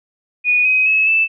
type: tone with pitch steps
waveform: sine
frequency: 2466 / 2522 / 2580 / 2638 Hz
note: D#7 / D#7 / E7 / E7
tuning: -16 / +23 / -38 / +1 cents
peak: -11 dBFS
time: 0.44-1.28 s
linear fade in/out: 50 ms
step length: 210 ms
effects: none